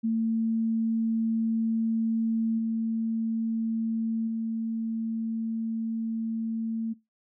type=tone with level steps; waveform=sine; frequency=225.2 Hz; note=A3; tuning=40 cents sharp; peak=-23 / -25 / -27 dBFS; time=0.03-6.94 s; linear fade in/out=20 ms; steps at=2.58 / 4.27 s; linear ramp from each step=10 ms; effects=noise-tail reverb RT60 0.2 s tail -20 dB re dry